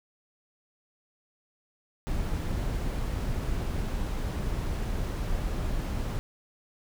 brown noise, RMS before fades -30 dBFS, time 2.07-6.19 s, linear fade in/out 0 ms, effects none

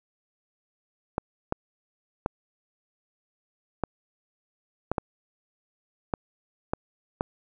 clicks, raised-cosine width 1 ms, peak -11 dBFS, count 9, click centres 1.181 / 1.524 / 2.261 / 3.837 / 4.916 / 4.982 / 6.138 / 6.735 / 7.209 s, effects none

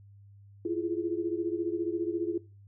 sine tone cluster, 335.1 / 349.7 / 418.8 Hz, E4 / F4 / G#4, +29 / +2 / +15 cents, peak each -31 / -32 / -36 dBFS, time 0.65-2.38 s, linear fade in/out 5 ms, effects noise-tail reverb RT60 0.3 s tail -18 dB re dry + added 100 Hz sine -51 dBFS peak until 2.67 s

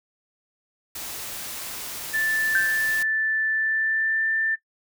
white noise, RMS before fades -34 dBFS, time 0.95-3.03 s, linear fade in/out 5 ms
sine tone with pitch glide, 1760 to 1780.5 Hz, A6 to A6, 0 to +20 cents, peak -21 dBFS, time 2.13-4.56 s, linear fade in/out 20 ms, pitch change +20 cents, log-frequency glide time 3.5-4.28 s
sine tone with exponential decay, 1563 Hz, G6, 6 cents flat, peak -17 dBFS, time 2.55-2.91 s, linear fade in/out 1 ms, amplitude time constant 77 ms
effects noise-tail reverb RT60 0.1 s tail -19 dB re dry

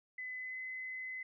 sine tone with pitch glide, 2015 to 2033 Hz, B6 to B6, +34 to +50 cents, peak -40 dBFS, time 0.18-1.23 s, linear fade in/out 5 ms, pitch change +16 cents, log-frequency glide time 0.37-0.58 s, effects none

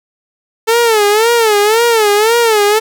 sawtooth tone with vibrato, 440 Hz, A4, in tune, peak -4 dBFS, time 0.67-2.8 s, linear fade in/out 20 ms, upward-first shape sine, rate 1.9 Hz, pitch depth 130 cents each way, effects none

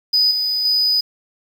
triangle tone with level steps, 4978 Hz, D#8, in tune, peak -10 / -16 / -12 dBFS, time 0.13-1.01 s, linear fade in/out 10 ms, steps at 0.31 / 0.65 s, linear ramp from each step 2 ms, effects tanh soft clip ceiling -7 dBFS + 7-bit

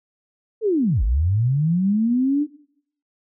sine linear two-way sweep, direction down then up, 462.5 to 46.2 to 302.7 Hz, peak -16 dBFS, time 0.61-2.47 s, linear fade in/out 50 ms, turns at 1.03 s, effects noise-tail reverb RT60 0.7 s tail -22 dB re dry

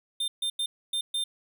square tone bursts at uneven times, 3600 Hz, A7, 39 cents sharp, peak -27 dBFS, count 5, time 0.2-0.28 / 0.42-0.5 / 0.59-0.66 / 0.93-1.01 / 1.14-1.24 s, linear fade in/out 5 ms, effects none

